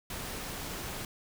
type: noise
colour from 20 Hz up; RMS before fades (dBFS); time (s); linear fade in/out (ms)
pink; -39; 0.1-1.05; 2
effects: none